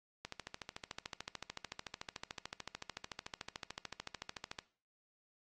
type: click train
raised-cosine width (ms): 0.2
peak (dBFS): -25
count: 60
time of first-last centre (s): 0.25-4.588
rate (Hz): 13.6
effects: noise-tail reverb RT60 0.4 s tail -18 dB re dry + AAC 32 kbps